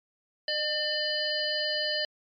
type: harmonic tone with a mistuned harmonic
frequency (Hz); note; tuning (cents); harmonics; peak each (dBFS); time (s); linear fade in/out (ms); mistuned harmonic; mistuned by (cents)
599; D5; +34; 1 / 3 / 5 / 7 / 8; -33 / -33 / -33 / -33 / -33; 0.48-2.05; 2; 1; +24
effects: MP3 96 kbps